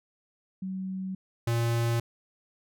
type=tone pair in turn; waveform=sine / square; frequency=188.9 / 116.93 Hz; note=F#3 / A#2; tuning=+36 / +6 cents; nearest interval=minor sixth; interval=830 cents; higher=first; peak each=-31 / -25 dBFS; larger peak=second; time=0.62-1.15 / 1.47-2 s; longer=neither; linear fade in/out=5 ms; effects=none